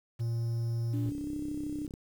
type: tone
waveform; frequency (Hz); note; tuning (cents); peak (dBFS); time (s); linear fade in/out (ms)
triangle; 116.1; A#2; -7; -27; 0.19-1.11; 20
type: tone with pitch glide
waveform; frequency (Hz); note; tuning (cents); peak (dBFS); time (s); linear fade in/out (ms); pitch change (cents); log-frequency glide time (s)
sine; 289.7 to 297.2; D4 to D4; -24 to +21; -34; 0.93-1.87; 10; +45; 1.17-1.32
type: click train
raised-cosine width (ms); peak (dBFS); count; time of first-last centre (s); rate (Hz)
3; -30; 30; 1.06-1.939; 33
effects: 9-bit